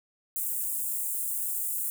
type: high-pass noise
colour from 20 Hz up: white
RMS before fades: -31 dBFS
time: 0.36-1.9 s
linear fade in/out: 0 ms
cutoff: 7800 Hz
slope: 48 dB/octave
effects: none